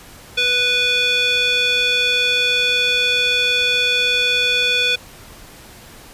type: tone with band-pass filter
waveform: square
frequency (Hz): 493.2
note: B4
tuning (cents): -2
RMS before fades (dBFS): -17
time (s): 0.37-4.96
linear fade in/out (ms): 10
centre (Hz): 3000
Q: 7.7
effects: pink hiss -41 dBFS RMS until 6.13 s + resampled to 32000 Hz